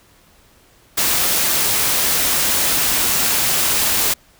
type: noise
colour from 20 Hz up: white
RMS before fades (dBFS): -17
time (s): 0.97-4.14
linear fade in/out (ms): 10
effects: pink hiss -52 dBFS RMS until 4.39 s